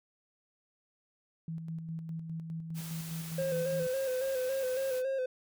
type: tone with tremolo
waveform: sine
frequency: 163 Hz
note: E3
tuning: 19 cents flat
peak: -35 dBFS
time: 1.48-3.87 s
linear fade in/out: 2 ms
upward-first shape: square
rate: 4.9 Hz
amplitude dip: 40%
type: noise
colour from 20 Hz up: white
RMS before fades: -46 dBFS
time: 2.74-5.03 s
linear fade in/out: 50 ms
type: tone with vibrato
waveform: triangle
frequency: 523.3 Hz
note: C5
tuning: in tune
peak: -28 dBFS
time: 3.38-5.26 s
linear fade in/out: 5 ms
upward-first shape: square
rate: 3.6 Hz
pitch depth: 43 cents each way
effects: none